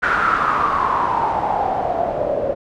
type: noise with low-pass filter sweep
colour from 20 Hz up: white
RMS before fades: -19 dBFS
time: 0.02-2.55 s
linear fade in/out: 20 ms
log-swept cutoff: 1500 to 540 Hz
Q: 7.3
effects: none